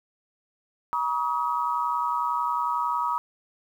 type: tone cluster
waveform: sine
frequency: 957 / 1135 / 1266 Hz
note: A#5 / C#6 / D#6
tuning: +45 / +41 / +30 cents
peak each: -26 / -31 / -28 dBFS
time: 0.93-3.18 s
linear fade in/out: 0 ms
effects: 9-bit